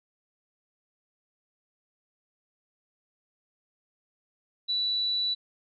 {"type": "tone", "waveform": "sine", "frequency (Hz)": 3951, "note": "B7", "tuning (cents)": 0, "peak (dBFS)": -25, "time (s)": [4.68, 5.35], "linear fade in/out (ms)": 20, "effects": []}